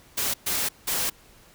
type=noise bursts at uneven times; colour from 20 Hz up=white; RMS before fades=-26 dBFS; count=3; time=0.17-0.34 / 0.46-0.69 / 0.87-1.1 s; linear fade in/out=10 ms; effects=pink hiss -54 dBFS RMS until 1.54 s